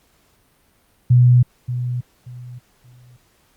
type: tone with echo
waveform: sine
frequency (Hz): 123.47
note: B2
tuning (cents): 0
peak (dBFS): -8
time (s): 1.1-1.43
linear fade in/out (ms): 10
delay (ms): 580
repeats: 3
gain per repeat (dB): -12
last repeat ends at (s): 3.17
effects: pink hiss -59 dBFS RMS until 3.56 s + Opus 48 kbps